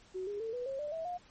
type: tone with pitch steps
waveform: sine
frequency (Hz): 373.1 / 409.2 / 448.8 / 492.3 / 540 / 592.3 / 649.6 / 712.5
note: F#4 / G#4 / A4 / B4 / C#5 / D5 / E5 / F5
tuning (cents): +14 / -26 / +34 / -6 / -45 / +15 / -26 / +34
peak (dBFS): -35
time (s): 0.14-1.18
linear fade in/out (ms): 20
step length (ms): 130
effects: pink hiss -61 dBFS RMS until 1.3 s + MP3 32 kbps